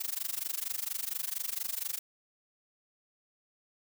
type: noise with amplitude modulation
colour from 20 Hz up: blue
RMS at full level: -32 dBFS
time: 0-1.99 s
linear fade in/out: 10 ms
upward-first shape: sine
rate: 24.3 Hz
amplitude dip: 95%
effects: none